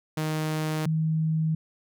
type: tone pair in turn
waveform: sawtooth / sine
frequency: 155.7 / 158.6 Hz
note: D#3 / D#3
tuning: +2 / +33 cents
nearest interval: unison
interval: 31 cents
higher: second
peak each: -22 dBFS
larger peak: neither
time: 0.17-0.86 / 0.86-1.55 s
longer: neither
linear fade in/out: 5 ms
effects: none